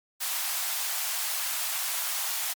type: high-pass noise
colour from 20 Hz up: white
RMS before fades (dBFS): -30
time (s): 0.2-2.54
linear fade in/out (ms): 20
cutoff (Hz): 640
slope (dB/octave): 48
effects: MP3 96 kbps